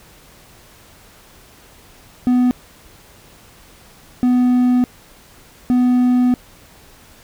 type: tone bursts at uneven times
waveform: triangle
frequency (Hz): 248.5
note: B3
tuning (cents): +11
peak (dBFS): -9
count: 3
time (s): 2.27-2.51 / 4.23-4.84 / 5.7-6.34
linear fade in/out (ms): 0
effects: pink hiss -46 dBFS RMS until 7.23 s